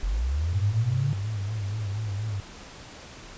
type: linear sweep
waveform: sine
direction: up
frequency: 41.2 to 146.83 Hz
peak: -23 dBFS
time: 0.03-1.13 s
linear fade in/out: 0 ms
type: tone with vibrato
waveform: sine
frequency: 103.83 Hz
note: G#2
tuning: in tune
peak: -27 dBFS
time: 0.53-2.4 s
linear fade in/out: 0 ms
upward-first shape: sine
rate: 4.2 Hz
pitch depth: 99 cents each way
effects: pink hiss -44 dBFS RMS until 3.37 s + resampled to 16000 Hz